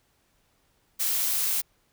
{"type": "noise", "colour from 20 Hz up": "blue", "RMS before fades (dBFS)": -26, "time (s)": [0.99, 1.62], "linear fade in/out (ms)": 20, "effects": ["pink hiss -68 dBFS RMS until 1.92 s"]}